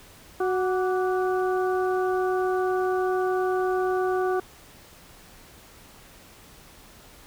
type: harmonic tone with a mistuned harmonic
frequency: 370 Hz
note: F#4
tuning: in tune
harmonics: 1 / 2 / 3 / 4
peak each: -23 / -29 / -33 / -35 dBFS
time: 0.4-4.4 s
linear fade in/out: 5 ms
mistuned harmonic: 3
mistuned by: +79 cents
effects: pink hiss -50 dBFS RMS until 7.26 s